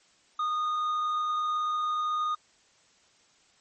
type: tone with tanh clipping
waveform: sine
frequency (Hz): 1231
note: D#6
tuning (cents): -19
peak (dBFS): -27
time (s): 0.39-2.35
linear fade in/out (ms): 5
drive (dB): 5
effects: white hiss -63 dBFS RMS until 3.6 s + MP3 32 kbps